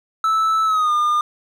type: tone with pitch glide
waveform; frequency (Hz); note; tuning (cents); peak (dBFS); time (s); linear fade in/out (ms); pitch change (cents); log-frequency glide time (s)
triangle; 1312 to 1210.1; E6 to D#6; -9 to -49; -13; 0.24-1.21; 2; -140; 0.65-0.92
effects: none